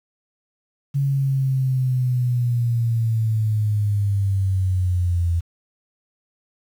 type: linear sweep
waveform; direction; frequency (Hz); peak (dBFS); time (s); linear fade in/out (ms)
sine; down; 140 to 84.2; -17; 0.94-5.41; 20
effects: 8-bit